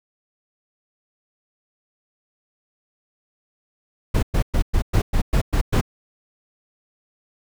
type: noise bursts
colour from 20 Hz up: brown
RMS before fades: -17 dBFS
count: 9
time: 4.14-5.812 s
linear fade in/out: 10 ms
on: 88 ms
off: 110 ms
effects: none